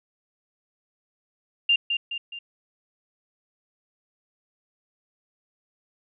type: tone with echo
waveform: sine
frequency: 2794 Hz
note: F7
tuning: in tune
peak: -16 dBFS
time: 1.69-1.76 s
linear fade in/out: 5 ms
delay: 210 ms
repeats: 3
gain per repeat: -6 dB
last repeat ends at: 2.39 s
effects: none